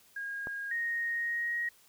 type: tone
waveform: sine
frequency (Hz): 1629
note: G#6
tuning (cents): -34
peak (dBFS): -35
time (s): 0.16-0.72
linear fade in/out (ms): 5
type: click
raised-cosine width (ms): 1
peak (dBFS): -27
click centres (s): 0.471
type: tone with pitch glide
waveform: sine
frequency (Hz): 1864.7 to 1887.5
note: A#6 to A#6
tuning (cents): 0 to +21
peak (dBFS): -30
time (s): 0.71-1.69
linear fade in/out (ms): 5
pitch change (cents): +21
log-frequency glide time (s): 1.12-1.56
effects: white hiss -62 dBFS RMS until 1.88 s